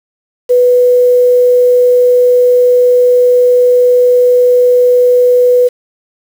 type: tone with quantisation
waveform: sine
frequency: 493.9 Hz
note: B4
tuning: in tune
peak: -4 dBFS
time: 0.49-5.69 s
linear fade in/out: 20 ms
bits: 5
effects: none